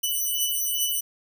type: beating tone pair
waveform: 5% pulse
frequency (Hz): 2975 / 2977.5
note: F#7 / F#7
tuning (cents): +9 / +10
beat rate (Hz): 2.5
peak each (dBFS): -18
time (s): 0.03-1.01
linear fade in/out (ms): 10
effects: none